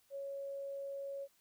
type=tone; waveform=sine; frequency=554.4 Hz; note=C#5; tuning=in tune; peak=-40 dBFS; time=0.1-1.28 s; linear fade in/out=50 ms; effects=white hiss -72 dBFS RMS until 1.4 s